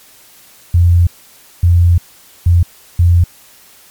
sine tone bursts at uneven times, 86.7 Hz, F2, 12 cents flat, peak -5 dBFS, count 4, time 0.74-1.07 / 1.63-1.98 / 2.46-2.63 / 2.99-3.24 s, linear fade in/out 5 ms, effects white hiss -43 dBFS RMS until 3.9 s + MP3 96 kbps

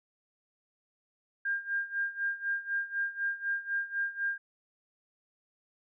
sine tone with tremolo, 1604 Hz, G6, 39 cents sharp, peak -27 dBFS, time 1.45-4.38 s, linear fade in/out 5 ms, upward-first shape sine, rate 4 Hz, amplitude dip 85%, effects none

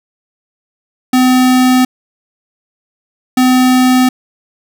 square tone pair in turn, 254.7 / 254.7 Hz, C4 / C4, -46 / -46 cents, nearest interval unison, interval 0 cents, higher neither, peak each -7 dBFS, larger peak neither, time 1.13-1.85 / 3.37-4.09 s, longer neither, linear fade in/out 5 ms, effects none

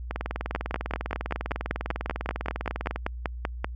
two click trains, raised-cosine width 0.5 ms, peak -15 / -11 dBFS, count 58 / 17, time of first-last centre 0.11-2.96 / 0.55-3.645 s, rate 20 / 5.17 Hz, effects added 60 Hz sine -33 dBFS peak until 3.75 s + MP3 96 kbps

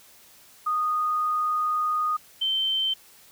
sine tone pair in turn, 1236 / 3105 Hz, D#6 / G7, -12 / -17 cents, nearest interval octave + major third, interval 1595 cents, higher second, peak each -22 dBFS, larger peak neither, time 0.66-2.17 / 2.41-2.94 s, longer first, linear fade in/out 10 ms, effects white hiss -53 dBFS RMS until 3.31 s

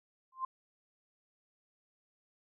sine tone with exponential growth, 1046.5 Hz, C6, in tune, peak -29 dBFS, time 0.32-0.45 s, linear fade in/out 5 ms, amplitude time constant 28 ms, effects none

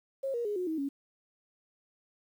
sine tone with pitch steps, 541 / 473.7 / 414.8 / 363.2 / 318 / 278.4 Hz, C#5 / A#4 / G#4 / F#4 / D#4 / C#4, -42 / +28 / -2 / -32 / +38 / +8 cents, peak -30 dBFS, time 0.23-0.89 s, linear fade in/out 10 ms, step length 110 ms, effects 10-bit

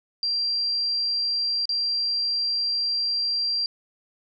sine tone with dropouts, 4734 Hz, D8, 13 cents sharp, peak -22 dBFS, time 0.23-3.66 s, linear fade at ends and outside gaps 1 ms, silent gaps 1.655-1.692 s, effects none

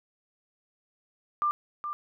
sine tone with echo, 1191 Hz, D6, 24 cents sharp, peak -23 dBFS, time 1.42-1.51 s, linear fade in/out 0 ms, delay 420 ms, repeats 1, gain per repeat -8 dB, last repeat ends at 1.93 s, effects none

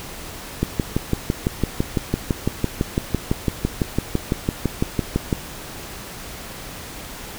click train, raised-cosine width 3 ms, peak -5 dBFS, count 29, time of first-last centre 0.63-5.328 s, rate 5.96 Hz, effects pink hiss -35 dBFS RMS until 7.38 s

